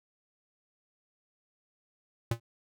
square tone with exponential decay, 116.1 Hz, A#2, 7 cents flat, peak -24 dBFS, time 2.31-2.4 s, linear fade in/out 5 ms, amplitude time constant 18 ms, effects none

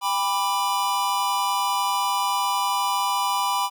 square chord, G major, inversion none, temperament equal with one note detuned, 798.2 / 987.8 / 1174.7 Hz, G5 / B5 / D6, +31 / 0 / 0 cents, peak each -28 / -24 / -29 dBFS, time 0.01-3.7 s, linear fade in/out 50 ms, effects none

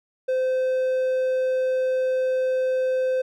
triangle tone, 516 Hz, C5, 24 cents flat, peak -18 dBFS, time 0.28-3.22 s, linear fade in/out 10 ms, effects none

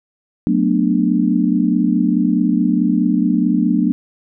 sine chord, B minor seventh, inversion second, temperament just, 185.21 / 222.2 / 246.9 / 296.3 Hz, F#3 / A3 / B3 / D4, +2 / +17 / 0 / +15 cents, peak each -18 dBFS, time 0.47-3.92 s, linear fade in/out 0 ms, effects none

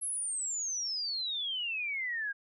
sine exponential sweep, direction down, 11175 to 1599 Hz, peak -32 dBFS, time 0.01-2.33 s, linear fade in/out 20 ms, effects none

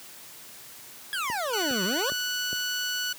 25% pulse exponential two-way sweep, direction down then up, 1700 to 174.61 to 598 Hz, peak -24 dBFS, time 1.13-2.1 s, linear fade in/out 0 ms, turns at 1.84 s
click train, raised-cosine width 2 ms, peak -24 dBFS, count 4, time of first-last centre 1.3-2.53 s, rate 2.44 Hz
15% pulse tone, 1480 Hz, F#6, in tune, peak -21 dBFS, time 1.53-3.13 s, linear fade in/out 5 ms
effects white hiss -46 dBFS RMS until 3.18 s + high-pass 80 Hz 12 dB/octave

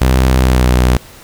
sawtooth tone with pitch glide, 64.3 to 62.07 Hz, C2 to B1, -30 to +9 cents, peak -4 dBFS, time 0.01-0.97 s, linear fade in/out 5 ms, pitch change -61 cents, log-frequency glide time 0.36-0.71 s, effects pink hiss -38 dBFS RMS until 1.23 s

